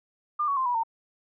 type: tone with pitch steps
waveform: sine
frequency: 1200 / 1119.6 / 1044.7 / 974.7 / 909.4 Hz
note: D6 / C#6 / C6 / B5 / A#5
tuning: +37 / +17 / -3 / -23 / -43 cents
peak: -23 dBFS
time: 0.39-0.835 s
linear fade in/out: 10 ms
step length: 89 ms
effects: none